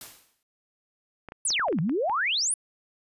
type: noise with exponential decay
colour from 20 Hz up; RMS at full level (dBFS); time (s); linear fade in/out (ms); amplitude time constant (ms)
white; -39; 0.01-0.43; 2; 91
type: clicks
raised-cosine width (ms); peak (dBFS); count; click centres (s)
0.5; -25; 9; 1.287 / 1.321 / 1.505 / 1.596 / 1.684 / 1.727 / 1.787 / 1.895 / 2.097
type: exponential two-way sweep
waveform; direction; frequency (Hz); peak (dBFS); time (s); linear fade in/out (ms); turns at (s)
sine; down then up; 10490 to 146.83 to 10490; -23; 1.45-2.54; 2; 1.8
effects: resampled to 32000 Hz